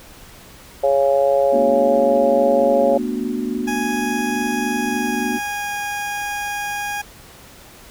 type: harmonic tone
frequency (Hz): 138.59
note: C#3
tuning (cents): 0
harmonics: 3 / 4 / 5 / 6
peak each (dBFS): -23 / -14 / -21 / -27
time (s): 0.83-2.98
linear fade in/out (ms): 10
type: chord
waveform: sine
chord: B minor seventh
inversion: third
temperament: equal with one note detuned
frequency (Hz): 220 / 243.5 / 293.7 / 370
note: A3 / B3 / D4 / F#4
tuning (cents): 0 / -24 / 0 / 0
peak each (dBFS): -27 / -23 / -27 / -28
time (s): 1.52-5.39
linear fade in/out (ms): 20
type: tone with pitch glide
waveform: 20% pulse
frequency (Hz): 830.6 to 820.6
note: G#5 to G#5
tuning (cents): 0 to -21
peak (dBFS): -18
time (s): 3.67-7.02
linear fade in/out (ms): 10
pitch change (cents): -21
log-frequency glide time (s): 4.79-5.68
effects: pink hiss -43 dBFS RMS until 7.9 s